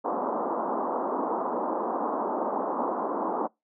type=band-pass noise; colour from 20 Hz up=white; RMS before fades=-29 dBFS; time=0.04-3.48 s; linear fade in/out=20 ms; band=220 to 1100 Hz; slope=48 dB/octave; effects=noise-tail reverb RT60 0.2 s tail -26 dB re dry